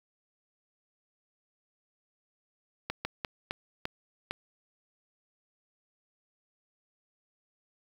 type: slowing click train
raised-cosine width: 0.3 ms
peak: -16 dBFS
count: 6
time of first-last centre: 2.9-4.31 s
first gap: 150 ms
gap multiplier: 1.32
effects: 7-bit